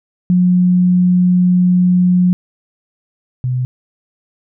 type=tone pair in turn; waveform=sine; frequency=180.1 / 126.51 Hz; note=F#3 / B2; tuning=-46 / +42 cents; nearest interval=tritone; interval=612 cents; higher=first; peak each=-8 / -14 dBFS; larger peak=first; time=0.3-2.33 / 3.44-3.65 s; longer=first; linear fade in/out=0 ms; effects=none